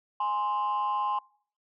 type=tone pair together; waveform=sine; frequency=830.6 / 1046.5 Hz; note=G#5 / C6; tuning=0 / 0 cents; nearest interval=major third; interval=400 cents; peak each=-28 / -26 dBFS; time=0.2-1.19 s; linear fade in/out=5 ms; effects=noise-tail reverb RT60 0.5 s tail -24 dB re dry + tanh soft clip ceiling -22 dBFS